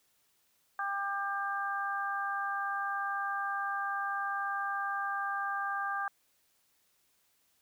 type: harmonic tone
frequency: 397.7 Hz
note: G4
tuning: 25 cents sharp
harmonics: 2 / 3 / 4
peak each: -37 / -35 / -36 dBFS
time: 0.79-6.08 s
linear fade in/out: 2 ms
effects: white hiss -72 dBFS RMS until 7.61 s